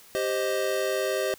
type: chord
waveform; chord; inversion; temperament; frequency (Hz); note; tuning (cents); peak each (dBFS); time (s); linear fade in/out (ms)
square; C minor; second; equal; 392 / 523.3 / 622.3; G4 / C5 / Eb5; 0 / 0 / 0; -30; 0.15-1.34; 0
effects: white hiss -52 dBFS RMS until 1.38 s